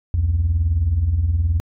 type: beating tone pair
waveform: sine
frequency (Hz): 66 / 85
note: C2 / F2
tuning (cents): +16 / -46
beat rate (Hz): 19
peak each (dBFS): -21 / -15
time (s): 0.14-1.6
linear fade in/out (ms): 0
effects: tanh soft clip ceiling -11 dBFS